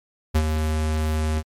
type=tone with ADSR envelope; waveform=square; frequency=77.8 Hz; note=D#2; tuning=in tune; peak=-15 dBFS; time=0.34-1.43 s; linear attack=19 ms; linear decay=61 ms; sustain=-6 dB; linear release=51 ms; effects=MP3 64 kbps